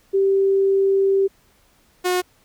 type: tone pair in turn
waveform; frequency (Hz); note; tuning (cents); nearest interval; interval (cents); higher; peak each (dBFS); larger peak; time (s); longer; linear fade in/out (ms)
sine / sawtooth; 390.1 / 362.1; G4 / F#4; -8 / -37; minor second; 129; first; -14; neither; 0.13-1.28 / 2.04-2.22; first; 20
effects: pink hiss -58 dBFS RMS until 2.44 s